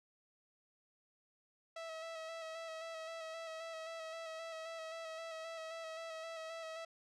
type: tone with vibrato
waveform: sawtooth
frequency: 650 Hz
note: E5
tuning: 24 cents flat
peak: -40 dBFS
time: 1.76-6.85 s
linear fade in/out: 5 ms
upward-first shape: square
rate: 3.8 Hz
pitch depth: 22 cents each way
effects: low-pass 6000 Hz 12 dB/octave